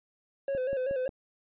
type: tone with vibrato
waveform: triangle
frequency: 530 Hz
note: C5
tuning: 22 cents sharp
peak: -26 dBFS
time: 0.48-1.08 s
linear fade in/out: 2 ms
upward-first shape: square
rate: 5.2 Hz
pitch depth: 66 cents each way
type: click train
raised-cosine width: 2 ms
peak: -27 dBFS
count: 4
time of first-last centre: 0.55-1.092 s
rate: 5.54 Hz
effects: resampled to 8000 Hz